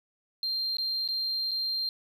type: tone with dropouts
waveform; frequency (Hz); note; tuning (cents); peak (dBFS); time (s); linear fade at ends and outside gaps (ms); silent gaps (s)
sine; 4177; C8; -4; -26; 0.43-1.89; 1; 0.769-0.784 / 1.077-1.087 / 1.51-1.515
effects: tanh soft clip ceiling -25 dBFS